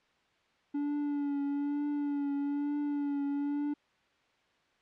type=tone with vibrato; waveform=triangle; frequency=287.1 Hz; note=D4; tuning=39 cents flat; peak=-28 dBFS; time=0.74-3.74 s; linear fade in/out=10 ms; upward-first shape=triangle; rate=1.1 Hz; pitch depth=33 cents each way; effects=white hiss -69 dBFS RMS until 4.81 s + low-pass 3000 Hz 12 dB/octave